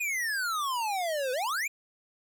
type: exponential two-way sweep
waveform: square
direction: down then up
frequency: 2509 to 493.9 to 2509 Hz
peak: -29 dBFS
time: 0-1.68 s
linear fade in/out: 10 ms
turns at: 1.32 s
effects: 10-bit